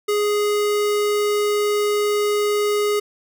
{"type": "tone", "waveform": "square", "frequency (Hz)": 415.3, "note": "G#4", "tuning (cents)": 0, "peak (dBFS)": -18, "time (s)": [0.08, 3], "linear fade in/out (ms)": 10, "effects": []}